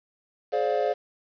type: chord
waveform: triangle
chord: D half-diminished seventh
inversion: second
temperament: just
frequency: 422.9 / 528.6 / 587.3 / 704.8 Hz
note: Ab4 / C5 / D5 / F5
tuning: +31 / +18 / 0 / +16 cents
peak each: -26 dBFS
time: 0.52-0.94 s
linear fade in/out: 20 ms
effects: resampled to 11025 Hz + 8-bit